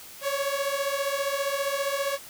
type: beating tone pair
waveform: sawtooth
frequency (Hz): 550 / 565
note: C#5 / C#5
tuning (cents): -14 / +33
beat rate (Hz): 15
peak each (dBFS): -25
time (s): 0.21-2.19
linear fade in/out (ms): 50
effects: white hiss -45 dBFS RMS until 2.29 s